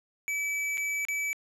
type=tone with dropouts; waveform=square; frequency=2299 Hz; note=D7; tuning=37 cents flat; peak=-29 dBFS; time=0.28-1.33 s; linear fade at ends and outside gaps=0 ms; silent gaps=0.773-0.779 / 1.051-1.085 s; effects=low-pass 11000 Hz 12 dB/octave